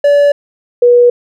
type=tone pair in turn; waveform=triangle / sine; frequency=575 / 484.7 Hz; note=D5 / B4; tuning=-37 / -32 cents; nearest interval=minor third; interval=295 cents; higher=first; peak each=-3 dBFS; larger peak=neither; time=0.04-0.32 / 0.82-1.1 s; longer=neither; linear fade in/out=5 ms; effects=none